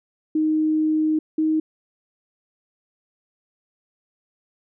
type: tone pair in turn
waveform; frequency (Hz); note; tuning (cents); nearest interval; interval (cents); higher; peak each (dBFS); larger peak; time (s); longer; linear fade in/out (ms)
sine; 311.1 / 313.6; D#4 / D#4; 0 / +14; unison; 14; second; -17; neither; 0.35-1.19 / 1.38-1.6; first; 5
effects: none